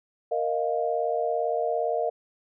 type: chord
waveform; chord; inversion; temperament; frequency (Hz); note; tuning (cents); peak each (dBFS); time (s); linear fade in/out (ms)
sine; Bb suspended fourth; none; just; 466.2 / 621.6 / 699.2; Bb4 / Eb5 / F5; 0 / -2 / +2; -28; 0.31-2.1; 10
effects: none